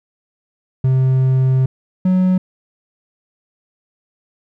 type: tone pair in turn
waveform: triangle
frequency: 130.81 / 184.8 Hz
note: C3 / F#3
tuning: 0 / -2 cents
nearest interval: tritone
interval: 598 cents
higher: second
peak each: -9 dBFS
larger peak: neither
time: 0.84-1.66 / 2.05-2.38 s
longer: first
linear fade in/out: 5 ms
effects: none